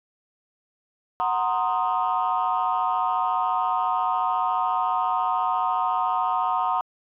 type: chord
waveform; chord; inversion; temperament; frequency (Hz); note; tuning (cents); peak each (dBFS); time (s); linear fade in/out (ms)
sine; C half-diminished seventh; second; equal; 740 / 932.3 / 1046.5 / 1244.5; Gb5 / Bb5 / C6 / Eb6; 0 / 0 / 0 / 0; -25 / -25 / -26 / -27; 1.2-6.81; 0
effects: tanh soft clip ceiling -14 dBFS